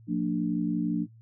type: tone cluster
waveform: sine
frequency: 177.1 / 228.6 / 294.8 Hz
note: F3 / A#3 / D4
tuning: +24 / -34 / +7 cents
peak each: -29 / -30 / -28 dBFS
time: 0.07-1.07 s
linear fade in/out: 50 ms
effects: noise-tail reverb RT60 0.1 s tail -18 dB re dry + added 113 Hz sine -50 dBFS peak until 1.21 s